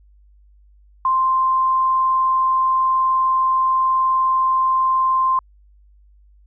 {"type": "tone", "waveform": "sine", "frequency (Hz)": 1046.5, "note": "C6", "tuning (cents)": 0, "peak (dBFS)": -14, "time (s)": [1.05, 5.39], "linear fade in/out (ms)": 2, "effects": ["added 50 Hz sine -48 dBFS peak until 6.46 s"]}